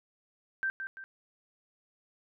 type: tone with echo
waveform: sine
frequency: 1564 Hz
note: G6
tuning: 4 cents flat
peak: -28 dBFS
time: 0.63-0.7 s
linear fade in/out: 0 ms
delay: 170 ms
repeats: 2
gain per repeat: -7 dB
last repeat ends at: 1.04 s
effects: none